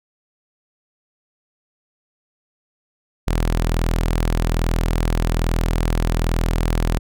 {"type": "tone", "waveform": "sawtooth", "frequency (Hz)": 41.2, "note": "E1", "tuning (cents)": 0, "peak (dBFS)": -13, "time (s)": [3.27, 6.99], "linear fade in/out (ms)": 10, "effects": []}